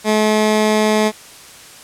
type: tone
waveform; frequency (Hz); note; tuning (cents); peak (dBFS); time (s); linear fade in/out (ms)
15% pulse; 214.6; A3; -43; -6; 0.04-1.12; 50
effects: white hiss -39 dBFS RMS until 1.83 s + low-pass 10000 Hz 12 dB/octave